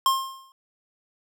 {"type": "tone with exponential decay", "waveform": "square", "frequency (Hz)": 1065, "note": "C6", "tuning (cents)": 30, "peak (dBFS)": -16, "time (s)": [0.06, 0.52], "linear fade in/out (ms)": 1, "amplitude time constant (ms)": 100, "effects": []}